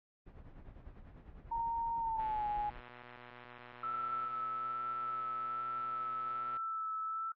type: noise with tremolo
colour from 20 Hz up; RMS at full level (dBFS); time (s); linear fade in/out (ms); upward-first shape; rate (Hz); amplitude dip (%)
brown; -49; 0.26-2.81; 10; sine; 10; 60
type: tone with pitch glide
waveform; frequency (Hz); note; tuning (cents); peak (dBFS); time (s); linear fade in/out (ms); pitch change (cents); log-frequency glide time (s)
sine; 924 to 832.8; A#5 to G#5; -16 to +5; -33; 1.51-2.7; 10; -179; 1.98-2.48
type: click train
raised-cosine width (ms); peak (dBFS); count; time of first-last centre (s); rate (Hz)
0.3; -34; 534; 2.2-6.569; 122
type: tone with vibrato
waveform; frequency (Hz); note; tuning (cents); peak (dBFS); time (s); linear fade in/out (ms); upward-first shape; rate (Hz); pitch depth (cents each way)
sine; 1318.5; E6; 0; -35; 3.83-7.32; 5; sine; 1.2; 16
effects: low-pass 2000 Hz 12 dB/octave + AAC 32 kbps